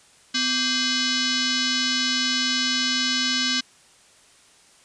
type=tone with frequency modulation; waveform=sine; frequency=659.3 Hz; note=E5; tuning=in tune; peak=-20 dBFS; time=0.34-3.61 s; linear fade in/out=10 ms; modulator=912 Hz; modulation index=5.6; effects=white hiss -54 dBFS RMS until 4.84 s + resampled to 22050 Hz